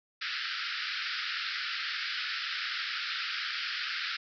pink band-pass noise, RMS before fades -35 dBFS, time 0.21-4.17 s, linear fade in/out 10 ms, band 1300 to 5200 Hz, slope 96 dB/octave, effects none

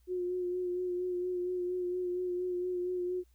sine tone with vibrato, 360 Hz, F#4, 47 cents flat, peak -31 dBFS, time 0.07-3.24 s, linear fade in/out 50 ms, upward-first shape sine, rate 4.3 Hz, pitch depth 25 cents each way, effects added 60 Hz sine -62 dBFS peak until 3.34 s + white hiss -75 dBFS RMS until 3.34 s

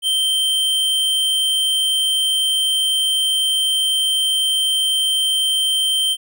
square tone, 3126 Hz, G7, 6 cents flat, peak -16 dBFS, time 0.02-6.17 s, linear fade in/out 50 ms, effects none

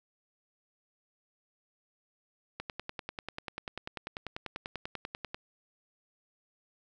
click train, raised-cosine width 0.3 ms, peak -21 dBFS, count 29, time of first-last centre 2.6-5.345 s, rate 10.2 Hz, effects none

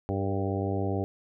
harmonic tone with a mistuned harmonic, 98 Hz, G2, in tune, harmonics 1 / 2 / 3 / 4 / 5 / 6 / 7 / 8, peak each -30 / -35 / -34 / -34 / -37 / -39 / -39 / -39 dBFS, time 0.09-1.04 s, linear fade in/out 0 ms, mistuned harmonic 5, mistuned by -40 cents, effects none

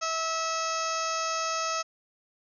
harmonic tone, 649 Hz, E5, 27 cents flat, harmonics 1 / 2 / 3 / 4 / 5 / 6 / 7 / 8 / 9 / 10, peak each -35 / -30 / -41 / -38 / -45 / -45 / -43 / -37 / -43 / -37 dBFS, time 0.01-1.83 s, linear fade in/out 20 ms, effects none

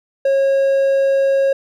triangle tone, 545 Hz, C#5, 29 cents flat, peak -10 dBFS, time 0.25-1.53 s, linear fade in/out 5 ms, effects none

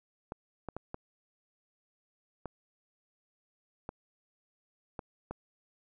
clicks, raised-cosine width 1 ms, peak -24 dBFS, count 8, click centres 0.321 / 0.687 / 0.766 / 0.944 / 2.457 / 3.891 / 4.992 / 5.31 s, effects none

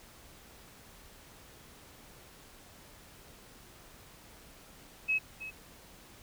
sine tone with echo, 2568 Hz, E7, 46 cents flat, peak -26 dBFS, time 5.08-5.19 s, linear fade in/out 20 ms, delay 320 ms, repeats 1, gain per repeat -13 dB, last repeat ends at 5.51 s, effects pink hiss -55 dBFS RMS until 6.22 s

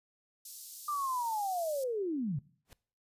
white high-pass noise, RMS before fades -46 dBFS, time 0.45-1.84 s, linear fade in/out 5 ms, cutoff 4600 Hz, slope 24 dB/octave
sine linear sweep, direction down, 1202 to 125.5 Hz, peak -31 dBFS, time 0.88-2.39 s, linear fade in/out 5 ms
pink noise with exponential growth, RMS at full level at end -50 dBFS, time 2.65-2.73 s, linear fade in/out 1 ms, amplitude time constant 17 ms
effects noise-tail reverb RT60 0.5 s tail -21 dB re dry + resampled to 32000 Hz

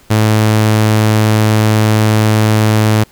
sawtooth tone, 108.2 Hz, A2, 29 cents flat, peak -4 dBFS, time 0.1-3.04 s, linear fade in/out 10 ms, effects pink hiss -46 dBFS RMS until 3.11 s

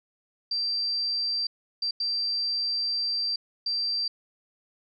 sine tone bursts at uneven times, 4699 Hz, D8, in tune, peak -25 dBFS, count 4, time 0.51-1.47 / 1.82-1.91 / 2-3.36 / 3.66-4.08 s, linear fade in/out 5 ms, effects none

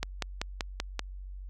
click train, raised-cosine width 0.2 ms, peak -13 dBFS, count 6, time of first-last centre 0.03-0.993 s, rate 5.19 Hz, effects added 47 Hz sine -39 dBFS peak until 1.49 s

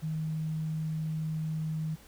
sine tone, 157.3 Hz, D#3, 19 cents sharp, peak -30 dBFS, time 0.02-1.96 s, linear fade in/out 20 ms, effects added 60 Hz sine -60 dBFS peak until 2.07 s + pink hiss -56 dBFS RMS until 2.07 s

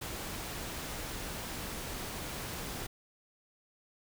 pink noise, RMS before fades -40 dBFS, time 0.01-2.87 s, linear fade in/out 10 ms, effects none

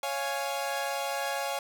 sawtooth chord, Db major, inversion none, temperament equal, 554.4 / 698.5 / 830.6 Hz, Db5 / F5 / Ab5, 0 / 0 / 0 cents, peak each -30 / -32 / -30 dBFS, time 0.03-1.59 s, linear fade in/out 2 ms, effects none

